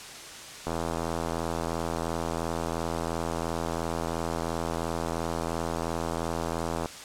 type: click train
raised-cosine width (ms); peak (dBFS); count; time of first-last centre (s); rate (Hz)
1; -16; 514; 0.67-6.858; 82.9
effects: white hiss -42 dBFS RMS until 7.04 s + low-pass 8000 Hz 12 dB/octave